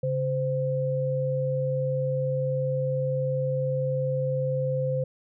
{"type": "tone pair together", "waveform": "sine", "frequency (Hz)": [138.59, 517.1], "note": ["C#3", "C5"], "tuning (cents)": [0, -20], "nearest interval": "octave + major seventh", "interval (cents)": 2280, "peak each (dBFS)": [-27, -26], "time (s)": [0.03, 5.04], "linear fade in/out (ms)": 5, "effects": []}